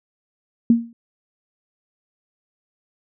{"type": "tone with exponential decay", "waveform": "sine", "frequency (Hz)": 232.7, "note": "A#3", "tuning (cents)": -3, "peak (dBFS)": -7, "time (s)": [0.7, 0.93], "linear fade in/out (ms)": 2, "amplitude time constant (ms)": 49, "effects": []}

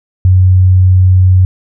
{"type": "tone", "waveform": "sine", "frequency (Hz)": 92.5, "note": "F#2", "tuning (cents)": 0, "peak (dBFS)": -3, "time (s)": [0.25, 1.45], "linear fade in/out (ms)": 0, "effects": []}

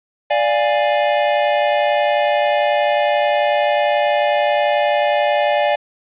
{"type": "chord", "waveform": "square", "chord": "D diminished", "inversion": "none", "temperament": "equal with one note detuned", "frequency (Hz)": [587.3, 698.5, 825.8], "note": ["D5", "F5", "Ab5"], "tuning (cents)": [0, 0, -10], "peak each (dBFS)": [-17, -21, -20], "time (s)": [0.3, 5.76], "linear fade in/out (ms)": 10, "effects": ["resampled to 8000 Hz", "7-bit"]}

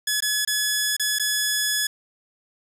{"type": "tone with dropouts", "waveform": "10% pulse", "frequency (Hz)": 1700, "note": "G#6", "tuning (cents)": 40, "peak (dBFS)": -12, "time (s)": [0.07, 1.87], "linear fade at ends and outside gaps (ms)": 5, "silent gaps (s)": [[0.205, 0.222], [0.45, 0.474], [0.967, 0.996], [1.187, 1.196]], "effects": ["8-bit"]}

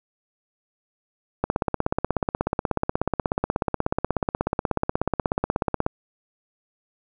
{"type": "click train", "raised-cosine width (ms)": 1, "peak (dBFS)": -7, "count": 74, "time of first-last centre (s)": [1.44, 5.864], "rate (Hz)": 16.5, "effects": []}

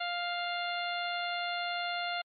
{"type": "harmonic tone", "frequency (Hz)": 700, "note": "F5", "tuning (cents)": 4, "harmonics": [1, 2, 3, 4, 5, 6], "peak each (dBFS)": [-35, -38, -40, -41, -42, -43], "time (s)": [0, 2.22], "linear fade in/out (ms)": 10, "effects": ["MP3 32 kbps"]}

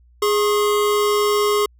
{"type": "tone pair together", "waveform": "square", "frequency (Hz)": [415.3, 1079.6], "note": ["G#4", "C#6"], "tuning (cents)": [0, -46], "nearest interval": "octave + perfect fourth", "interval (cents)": 1654, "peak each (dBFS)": [-17, -23], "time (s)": [0.22, 1.66], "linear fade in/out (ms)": 5, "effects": ["added 60 Hz sine -49 dBFS peak until 1.79 s"]}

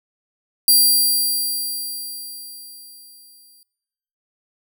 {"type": "tone with exponential decay", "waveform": "10% pulse", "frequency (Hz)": 4725, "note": "D8", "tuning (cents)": 10, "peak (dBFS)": -3, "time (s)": [0.68, 3.63], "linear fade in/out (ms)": 1, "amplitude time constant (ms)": 640, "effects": ["noise-tail reverb RT60 1.0 s tail -24 dB re dry"]}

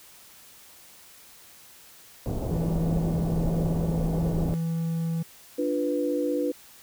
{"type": "low-pass noise", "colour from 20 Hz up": "pink", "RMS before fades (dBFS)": -29, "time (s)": [2.26, 4.54], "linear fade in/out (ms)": 0, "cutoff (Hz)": 670, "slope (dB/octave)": 24}
{"type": "tone", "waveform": "triangle", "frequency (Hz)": 164.81, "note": "E3", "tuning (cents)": 0, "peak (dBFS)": -23, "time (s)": [2.51, 5.23], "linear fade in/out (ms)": 10}
{"type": "chord", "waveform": "sine", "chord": "B diminished", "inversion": "first", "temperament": "equal", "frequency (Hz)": [293.7, 349.2, 493.9], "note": ["D4", "F4", "B4"], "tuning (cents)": [0, 0, 0], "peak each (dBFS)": [-27, -31, -27], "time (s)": [5.58, 6.52], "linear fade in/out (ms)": 10}
{"effects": ["white hiss -51 dBFS RMS until 6.82 s"]}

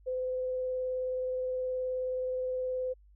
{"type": "tone with vibrato", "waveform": "sine", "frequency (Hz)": 510, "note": "C5", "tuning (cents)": -44, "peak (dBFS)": -30, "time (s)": [0.06, 2.94], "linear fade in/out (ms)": 20, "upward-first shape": "triangle", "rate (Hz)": 19, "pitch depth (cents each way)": 11, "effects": ["added 50 Hz sine -56 dBFS peak until 3.15 s"]}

